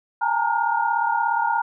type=tone cluster; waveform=sine; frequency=816 / 896 / 933 / 1425 Hz; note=G#5 / A5 / A#5 / F6; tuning=-31 / +31 / +1 / +34 cents; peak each=-26 / -25 / -22 / -26 dBFS; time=0.21-1.62 s; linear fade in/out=10 ms; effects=none